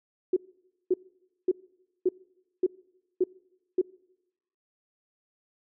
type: tone bursts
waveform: sine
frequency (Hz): 367.3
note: F#4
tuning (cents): -13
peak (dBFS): -19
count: 7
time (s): 0.33-3.815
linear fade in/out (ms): 5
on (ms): 35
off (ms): 540
effects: noise-tail reverb RT60 0.9 s tail -24 dB re dry